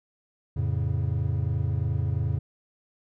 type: chord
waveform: triangle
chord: F augmented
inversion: none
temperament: equal with one note detuned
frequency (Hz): 87.06 / 110 / 138.59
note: F2 / A2 / C#3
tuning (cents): -5 / 0 / 0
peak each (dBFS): -26 / -26 / -27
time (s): 0.56-2.39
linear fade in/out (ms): 10
effects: none